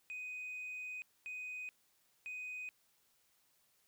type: tone bursts at uneven times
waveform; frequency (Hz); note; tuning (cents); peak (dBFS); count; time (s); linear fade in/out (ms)
sine; 2499; D#7; +7; -40; 3; 0.1-1.02 / 1.26-1.69 / 2.26-2.69; 0
effects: tanh soft clip ceiling -40 dBFS + white hiss -74 dBFS RMS until 3.87 s